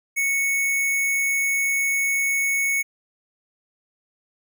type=tone with sample-and-hold; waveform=sine; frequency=2214 Hz; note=C#7; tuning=3 cents flat; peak=-19 dBFS; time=0.16-2.83 s; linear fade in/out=20 ms; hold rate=8820 Hz; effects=none